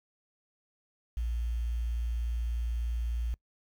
sine tone with quantisation, 58.27 Hz, A#1, in tune, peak -29 dBFS, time 1.17-3.34 s, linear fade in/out 0 ms, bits 9, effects noise-tail reverb RT60 0.1 s tail -24 dB re dry

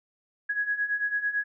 sine beating tone pair, 1661.2 / 1670.2 Hz, G#6 / G#6, 0 / +9 cents, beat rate 9 Hz, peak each -31 / -27 dBFS, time 0.49-1.44 s, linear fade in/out 10 ms, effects none

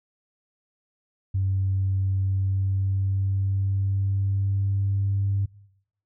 sine tone with pitch glide, 96 to 99.04 Hz, G2 to G2, -36 to +18 cents, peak -20 dBFS, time 1.34-5.46 s, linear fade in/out 10 ms, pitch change +54 cents, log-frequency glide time 2.16-5.16 s, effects noise-tail reverb RT60 0.8 s tail -23 dB re dry + tanh soft clip ceiling -16 dBFS

